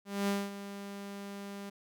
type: tone with ADSR envelope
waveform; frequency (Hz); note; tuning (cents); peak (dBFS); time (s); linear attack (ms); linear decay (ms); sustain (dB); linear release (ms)
sawtooth; 200; G3; +35; -24; 0.05-1.7; 230; 220; -13; 10
effects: none